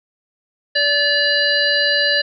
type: harmonic tone with a mistuned harmonic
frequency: 578 Hz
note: D5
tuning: 28 cents flat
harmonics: 1 / 3 / 5 / 7 / 8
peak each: -22 / -17 / -23 / -20 / -22 dBFS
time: 0.75-2.22 s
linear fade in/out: 10 ms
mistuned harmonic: 8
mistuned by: +40 cents
effects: none